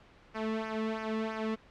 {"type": "tone with flanger", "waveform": "sawtooth", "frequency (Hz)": 220, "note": "A3", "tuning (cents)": 0, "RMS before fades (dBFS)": -34, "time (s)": [0.34, 1.56], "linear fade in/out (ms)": 20, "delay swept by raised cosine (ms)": [0.25, 1.35], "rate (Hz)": 3, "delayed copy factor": -0.75, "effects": ["pink hiss -58 dBFS RMS until 1.7 s", "low-pass 3000 Hz 12 dB/octave"]}